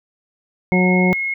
sine tone, 2165 Hz, C#7, 41 cents flat, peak -19 dBFS, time 0.72-1.34 s, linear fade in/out 5 ms
harmonic tone, 182.7 Hz, F#3, 22 cents flat, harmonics 1 / 2 / 3 / 4 / 5, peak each -14 / -20 / -24 / -26 / -28 dBFS, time 0.72-1.13 s, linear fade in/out 0 ms
effects none

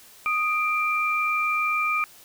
sine tone pair together, 1242.9 / 2364 Hz, D#6 / D7, -2 / +11 cents, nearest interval major seventh, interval 1113 cents, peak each -24 dBFS, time 0.26-2.04 s, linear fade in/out 0 ms, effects white hiss -50 dBFS RMS until 2.24 s

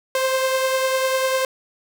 sawtooth beating tone pair, 523.3 / 533.3 Hz, C5 / C5, 0 / +33 cents, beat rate 10 Hz, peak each -15 / -24 dBFS, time 0.15-1.45 s, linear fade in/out 2 ms, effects none

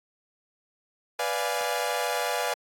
sawtooth chord, B diminished seventh, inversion none, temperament equal, 493.9 / 587.3 / 698.5 / 830.6 Hz, B4 / D5 / F5 / Ab5, 0 / 0 / 0 / 0 cents, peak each -28 dBFS, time 1.19-2.54 s, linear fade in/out 5 ms, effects AAC 48 kbps

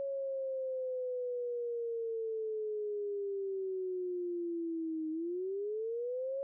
sine linear two-way sweep, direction down then up, 554 to 312.1 to 554 Hz, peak -34 dBFS, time 0-6.43 s, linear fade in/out 0 ms, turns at 5.1 s, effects none

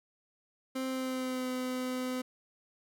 30% pulse tone with pitch glide, 261.6 to 254.4 Hz, C4 to C4, 0 to -48 cents, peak -30 dBFS, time 0.75-2.22 s, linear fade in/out 10 ms, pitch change -48 cents, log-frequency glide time 0.87-1.49 s, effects none

